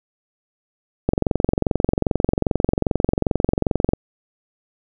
click train, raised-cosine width 2 ms, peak -3 dBFS, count 65, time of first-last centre 1.09-3.934 s, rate 22.5 Hz, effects none

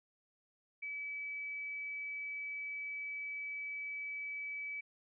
sine tone, 2293 Hz, D7, 42 cents flat, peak -39 dBFS, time 0.82-4.81 s, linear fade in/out 10 ms, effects none

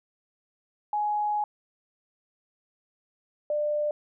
sine tone pair in turn, 837 / 595.8 Hz, G#5 / D5, +13 / +25 cents, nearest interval tritone, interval 588 cents, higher first, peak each -24 dBFS, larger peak neither, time 0.93-1.44 / 3.5-3.91 s, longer first, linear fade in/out 2 ms, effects none

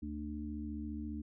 harmonic tone, 74.6 Hz, D2, 28 cents sharp, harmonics 1 / 3 / 4, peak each -43 / -42 / -43 dBFS, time 0.02-1.22 s, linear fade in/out 10 ms, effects none

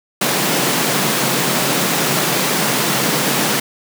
pink high-pass noise, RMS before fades -17 dBFS, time 0.21-3.6 s, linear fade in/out 5 ms, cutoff 130 Hz, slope 96 dB/octave, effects none

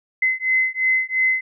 sine beating tone pair, 2046 / 2048.9 Hz, C7 / C7, -39 / -37 cents, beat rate 2.9 Hz, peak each -20 dBFS, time 0.22-1.41 s, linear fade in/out 5 ms, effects none

